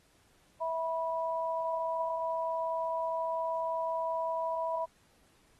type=tone pair together; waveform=sine; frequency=653.4 / 979 Hz; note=E5 / B5; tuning=-15 / -15 cents; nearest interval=perfect fifth; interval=700 cents; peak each=-33 / -33 dBFS; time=0.6-4.86 s; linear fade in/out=20 ms; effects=pink hiss -67 dBFS RMS until 5.59 s + AAC 32 kbps